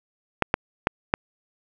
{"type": "clicks", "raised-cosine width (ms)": 0.5, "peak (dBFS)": -3, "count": 4, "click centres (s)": [0.423, 0.541, 0.871, 1.139], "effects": []}